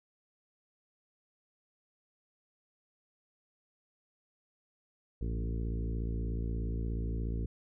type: harmonic tone with a mistuned harmonic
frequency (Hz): 56.8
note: A#1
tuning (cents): -44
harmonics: 1 / 2 / 3 / 4 / 5 / 6 / 7 / 8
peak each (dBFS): -33 / -39 / -43 / -45 / -47 / -49 / -50 / -51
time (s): 5.21-7.46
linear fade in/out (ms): 5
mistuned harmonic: 2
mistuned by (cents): -37
effects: none